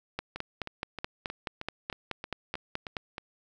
two click trains, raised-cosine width 0.3 ms, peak -21 / -16 dBFS, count 10 / 14, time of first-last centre 0.36-3.181 / 0.19-2.968 s, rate 3.19 / 4.68 Hz, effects none

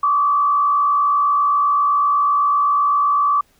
sine tone with frequency modulation, 1153 Hz, D6, 32 cents flat, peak -13 dBFS, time 0.03-3.41 s, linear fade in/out 5 ms, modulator 59.9 Hz, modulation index 0.67, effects pink hiss -58 dBFS RMS until 3.59 s

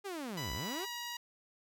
sawtooth linear two-way sweep, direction down then up, 415.1 to 51.4 to 415.1 Hz, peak -35 dBFS, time 0.04-0.86 s, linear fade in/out 20 ms, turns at 0.53 s
10% pulse tone with pitch glide, 987.8 to 956.9 Hz, B5 to A#5, 0 to +45 cents, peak -31 dBFS, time 0.37-1.17 s, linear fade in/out 5 ms, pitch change -55 cents, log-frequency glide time 0.6-0.93 s
effects none

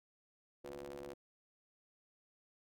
sawtooth ring-modulated tone, 70 Hz, C#2, 18 cents sharp, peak -39 dBFS, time 0.64-1.14 s, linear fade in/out 10 ms, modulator 428 Hz, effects none

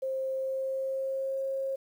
sine tone with pitch glide, 529 to 538.2 Hz, C5 to C5, +19 to +49 cents, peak -29 dBFS, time 0.02-1.76 s, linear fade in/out 10 ms, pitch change +30 cents, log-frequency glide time 0.35-1.44 s, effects 10-bit

